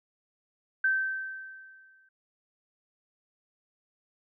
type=tone with exponential decay; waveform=sine; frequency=1550 Hz; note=G6; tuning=20 cents flat; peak=-21 dBFS; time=0.84-2.09 s; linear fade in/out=5 ms; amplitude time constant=270 ms; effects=none